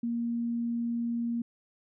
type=tone; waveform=sine; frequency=234.8 Hz; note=A#3; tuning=13 cents sharp; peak=-28 dBFS; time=0.03-1.42 s; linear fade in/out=5 ms; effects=none